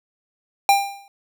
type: tone with exponential decay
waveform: square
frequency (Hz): 797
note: G5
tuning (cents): +28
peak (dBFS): -10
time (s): 0.69-1.08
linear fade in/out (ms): 1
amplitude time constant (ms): 84
effects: none